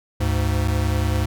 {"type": "tone pair together", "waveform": "square", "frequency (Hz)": [73.04, 103.3], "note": ["D2", "G#2"], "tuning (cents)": [-9, -9], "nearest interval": "tritone", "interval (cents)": 600, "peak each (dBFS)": -22, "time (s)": [0.2, 1.26], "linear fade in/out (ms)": 10, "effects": []}